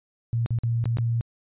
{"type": "tone with dropouts", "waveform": "sine", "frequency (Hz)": 116.54, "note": "A#2", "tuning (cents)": 0, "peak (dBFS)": -21, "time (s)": [0.33, 1.21], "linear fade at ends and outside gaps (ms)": 0, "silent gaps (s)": [[0.461, 0.506], [0.587, 0.635], [0.841, 0.856], [0.971, 0.985]], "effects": ["resampled to 8000 Hz"]}